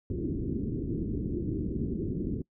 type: low-pass noise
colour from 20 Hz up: white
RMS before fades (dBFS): -32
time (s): 0.1-2.42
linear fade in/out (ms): 2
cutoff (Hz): 370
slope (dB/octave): 48
effects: noise-tail reverb RT60 0.1 s tail -23 dB re dry